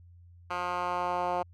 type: tone with band-pass filter sweep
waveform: 10% pulse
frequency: 178 Hz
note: F3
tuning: 33 cents sharp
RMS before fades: -31 dBFS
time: 0.5-1.43 s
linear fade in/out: 10 ms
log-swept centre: 1400 to 740 Hz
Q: 1.7
effects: added 87 Hz sine -51 dBFS peak until 1.53 s